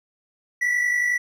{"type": "tone pair together", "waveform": "triangle", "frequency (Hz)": [1952, 2003], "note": ["B6", "B6"], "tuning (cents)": [-21, 24], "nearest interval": "unison", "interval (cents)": 45, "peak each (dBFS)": [-18, -27], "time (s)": [0.61, 1.18], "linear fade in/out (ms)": 10, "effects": []}